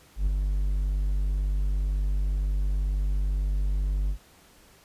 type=tone with ADSR envelope; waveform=triangle; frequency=49 Hz; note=G1; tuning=in tune; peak=-17 dBFS; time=0.16-4.18 s; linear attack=110 ms; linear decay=6 ms; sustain=-4 dB; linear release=84 ms; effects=pink hiss -56 dBFS RMS until 4.84 s + resampled to 32000 Hz